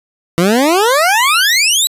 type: exponential sweep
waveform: 20% pulse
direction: up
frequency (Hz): 163.6 to 4025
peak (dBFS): -4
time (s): 0.38-1.87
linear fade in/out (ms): 0
effects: resampled to 32000 Hz